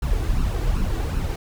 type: noise with flanger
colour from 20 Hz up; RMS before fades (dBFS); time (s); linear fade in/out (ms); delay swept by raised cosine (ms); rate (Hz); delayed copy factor
brown; -22; 0.02-1.36; 5; 0.72 to 2.72; 2.6; +0.6
effects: none